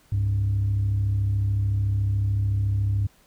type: tone pair together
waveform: sine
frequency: 66.83 / 100.6 Hz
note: C2 / G2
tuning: +37 / +45 cents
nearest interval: perfect fifth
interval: 708 cents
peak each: -28 / -19 dBFS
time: 0.12-3.07 s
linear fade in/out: 5 ms
effects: tanh soft clip ceiling -17 dBFS + pink hiss -59 dBFS RMS until 3.26 s